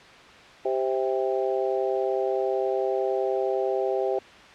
harmonic tone with a mistuned harmonic, 130.81 Hz, C3, in tune, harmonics 3 / 4 / 5 / 6, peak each -26 / -28 / -30 / -32 dBFS, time 0.65-4.19 s, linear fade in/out 5 ms, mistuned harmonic 6, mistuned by +19 cents, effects white hiss -47 dBFS RMS until 4.54 s + low-pass 3000 Hz 12 dB/octave

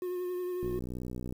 triangle tone with vibrato, 360 Hz, F#4, 47 cents flat, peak -30 dBFS, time 0.02-0.79 s, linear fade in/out 2 ms, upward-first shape triangle, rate 11 Hz, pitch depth 25 cents each way
click train, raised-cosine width 3 ms, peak -26 dBFS, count 44, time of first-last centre 0.63-1.325 s, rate 61.9 Hz
effects 9-bit

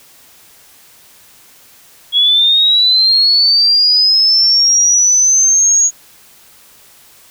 sine linear sweep, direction up, 3322 to 6700 Hz, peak -7 dBFS, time 2.12-5.91 s, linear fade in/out 50 ms, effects white hiss -44 dBFS RMS until 7.3 s

